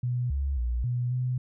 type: tone with pitch steps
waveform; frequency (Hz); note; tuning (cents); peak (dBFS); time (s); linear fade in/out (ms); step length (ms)
sine; 123.3 / 69 / 59.9 / 122.7 / 126.1; B2 / C#2 / A#1 / B2 / B2; -2 / -7 / +48 / -11 / +36; -25; 0.03-1.38; 5; 270
effects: none